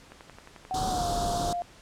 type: click train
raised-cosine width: 0.5 ms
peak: -30 dBFS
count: 7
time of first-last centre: 0.12-0.651 s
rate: 11.3 Hz
type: tone with pitch glide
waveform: sine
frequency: 751 to 700.7 Hz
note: F#5 to F5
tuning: +26 to +6 cents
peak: -28 dBFS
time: 0.71-1.62 s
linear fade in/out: 0 ms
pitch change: -120 cents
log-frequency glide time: 0.87-1.06 s
type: band-stop noise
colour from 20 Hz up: pink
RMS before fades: -31 dBFS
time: 0.74-1.53 s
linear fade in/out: 2 ms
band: 1400 to 3400 Hz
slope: 48 dB/octave
effects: pink hiss -53 dBFS RMS until 1.81 s + low-pass 8000 Hz 12 dB/octave